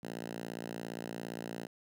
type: tone with high-pass filter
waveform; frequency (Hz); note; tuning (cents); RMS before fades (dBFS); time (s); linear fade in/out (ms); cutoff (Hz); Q
5% pulse; 57.4; A#1; -26; -42; 0.03-1.67; 5; 180; 1.5
effects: none